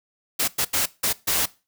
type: noise bursts at uneven times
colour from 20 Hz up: white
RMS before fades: -22 dBFS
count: 5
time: 0.39-0.48 / 0.58-0.65 / 0.73-0.86 / 1.03-1.13 / 1.27-1.46 s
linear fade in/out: 10 ms
effects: noise-tail reverb RT60 0.3 s tail -20 dB re dry